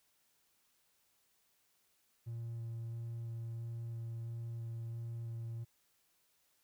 triangle tone with vibrato, 115.6 Hz, A#2, 14 cents flat, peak -37 dBFS, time 2.26-5.65 s, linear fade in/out 20 ms, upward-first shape square, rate 1.5 Hz, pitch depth 8 cents each way, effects tanh soft clip ceiling -34 dBFS + white hiss -75 dBFS RMS until 6.63 s

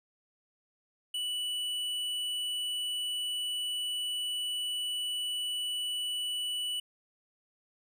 triangle tone with hard clipping, 2960 Hz, F#7, in tune, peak -33 dBFS, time 1.14-6.8 s, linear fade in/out 5 ms, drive 11 dB, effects none

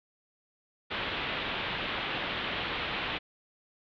white low-pass noise, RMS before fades -34 dBFS, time 0.9-3.19 s, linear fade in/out 20 ms, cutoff 3600 Hz, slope 48 dB/octave, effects none

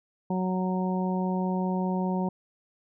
harmonic tone, 185 Hz, F#3, in tune, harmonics 1 / 2 / 3 / 4 / 5, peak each -26 / -34 / -37 / -37 / -35 dBFS, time 0.3-2.29 s, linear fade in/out 5 ms, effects none

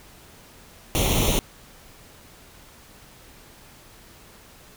pink noise with comb filter, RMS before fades -21 dBFS, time 0.95-1.39 s, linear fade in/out 0 ms, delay 0.31 ms, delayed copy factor +0.8, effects pink hiss -49 dBFS RMS until 4.76 s

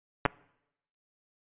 clicks, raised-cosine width 0.5 ms, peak -8 dBFS, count 2, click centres 0.253 / 0.26 s, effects noise-tail reverb RT60 0.8 s tail -23 dB re dry + resampled to 8000 Hz

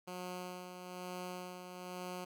10% pulse tone with tremolo, 180.9 Hz, F#3, 39 cents flat, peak -33 dBFS, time 0.07-2.25 s, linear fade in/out 10 ms, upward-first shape sine, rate 1.1 Hz, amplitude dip 50%, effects none

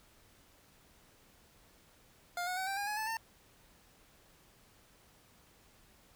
25% pulse tone with pitch steps, 705 / 730.3 / 756.5 / 783.6 / 811.7 / 840.8 / 871 / 902.2 Hz, F5 / F#5 / F#5 / G5 / G#5 / G#5 / A5 / A5, +16 / -23 / +38 / -1 / -40 / +21 / -18 / +43 cents, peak -31 dBFS, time 2.37-3.17 s, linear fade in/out 2 ms, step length 100 ms, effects pink hiss -64 dBFS RMS until 6.15 s

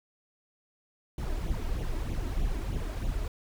brown noise with flanger, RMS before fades -31 dBFS, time 1.18-3.28 s, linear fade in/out 2 ms, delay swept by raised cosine 0.29 to 3.19 ms, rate 3.2 Hz, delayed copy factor +0.7, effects none

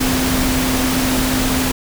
sine tone in noise, 258.2 Hz, C4, 23 cents flat, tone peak -18 dBFS, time 0-1.72 s, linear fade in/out 10 ms, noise pink, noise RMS -19 dBFS, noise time 0-1.72 s, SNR -2 dB, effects none

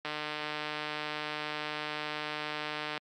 click train, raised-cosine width 0.3 ms, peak -19 dBFS, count 443, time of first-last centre 0.05-2.977 s, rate 151 Hz, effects high-pass 200 Hz 12 dB/octave + Opus 48 kbps

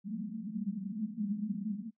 white band-pass noise, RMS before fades -37 dBFS, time 0.04-1.91 s, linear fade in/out 50 ms, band 190 to 220 Hz, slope 96 dB/octave, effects noise-tail reverb RT60 0.1 s tail -23 dB re dry

